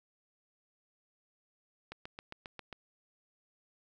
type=click train; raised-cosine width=0.3 ms; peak=-27 dBFS; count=7; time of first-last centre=1.92-2.728 s; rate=7.43 Hz; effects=none